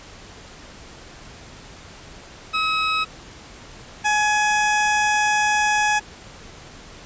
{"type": "tone pair in turn", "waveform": "20% pulse", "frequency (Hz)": [1279, 841.9], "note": ["D#6", "G#5"], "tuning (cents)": [47, 23], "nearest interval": "perfect fifth", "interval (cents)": 724, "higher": "first", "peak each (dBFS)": [-14, -12], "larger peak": "second", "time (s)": [[2.53, 3.05], [4.04, 6]], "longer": "second", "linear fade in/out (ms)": 20, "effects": ["pink hiss -42 dBFS RMS until 7.05 s", "resampled to 16000 Hz"]}